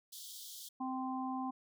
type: high-pass noise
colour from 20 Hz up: pink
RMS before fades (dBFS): -49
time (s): 0.12-0.69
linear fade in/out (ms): 10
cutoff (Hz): 3200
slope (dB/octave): 96
type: harmonic tone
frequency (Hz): 260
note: C4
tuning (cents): -11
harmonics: 1 / 3 / 4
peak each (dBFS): -38 / -41 / -43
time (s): 0.8-1.51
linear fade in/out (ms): 10
effects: none